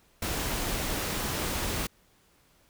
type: noise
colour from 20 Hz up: pink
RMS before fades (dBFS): -31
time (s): 0.22-1.87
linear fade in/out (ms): 5
effects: pink hiss -64 dBFS RMS until 2.69 s